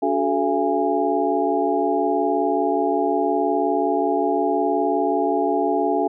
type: tone cluster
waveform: sine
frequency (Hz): 287.4 / 372.9 / 432.1 / 679 / 824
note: D4 / F#4 / A4 / F5 / G#5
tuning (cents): -37 / +14 / -31 / -49 / -14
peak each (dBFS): -24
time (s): 0.02-6.08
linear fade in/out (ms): 10
effects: none